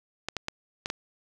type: clicks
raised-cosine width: 0.2 ms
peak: -13 dBFS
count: 5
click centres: 0.286 / 0.367 / 0.484 / 0.859 / 0.901 s
effects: none